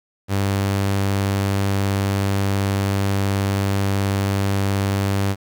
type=tone; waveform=sawtooth; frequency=98.6 Hz; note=G2; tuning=11 cents sharp; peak=-14 dBFS; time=0.28-5.36 s; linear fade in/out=50 ms; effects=8-bit